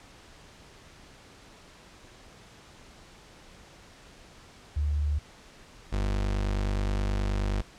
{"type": "tone pair in turn", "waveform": ["sine", "35% pulse"], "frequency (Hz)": [73.7, 49.49], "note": ["D2", "G1"], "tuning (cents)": [7, 17], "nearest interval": "perfect fifth", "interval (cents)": 690, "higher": "first", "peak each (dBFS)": -24, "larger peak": "neither", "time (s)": [[4.76, 5.19], [5.92, 7.62]], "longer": "second", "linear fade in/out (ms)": 10, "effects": ["pink hiss -52 dBFS RMS until 7.78 s", "low-pass 7000 Hz 12 dB/octave"]}